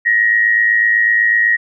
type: tone with amplitude modulation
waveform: sine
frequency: 1890 Hz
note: A#6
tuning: 23 cents sharp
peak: -7 dBFS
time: 0.05-1.57 s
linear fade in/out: 20 ms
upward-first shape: sine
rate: 108 Hz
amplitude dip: 60%
effects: none